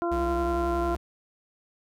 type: harmonic tone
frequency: 343.3 Hz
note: F4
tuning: 30 cents flat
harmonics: 1 / 2 / 3 / 4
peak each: -27 / -30 / -34 / -36 dBFS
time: 0.02-0.95 s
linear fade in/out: 0 ms
type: tone with vibrato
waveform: square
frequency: 64.3 Hz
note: C2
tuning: 30 cents flat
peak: -31 dBFS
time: 0.11-0.97 s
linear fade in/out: 10 ms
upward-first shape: sine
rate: 11 Hz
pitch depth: 120 cents each way
effects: none